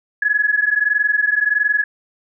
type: tone pair together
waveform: sine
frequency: 1678.5 / 1700 Hz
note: G#6 / G#6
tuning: +18 / +40 cents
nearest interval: unison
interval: 22 cents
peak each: -17 dBFS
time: 0.22-1.84 s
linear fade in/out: 5 ms
effects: none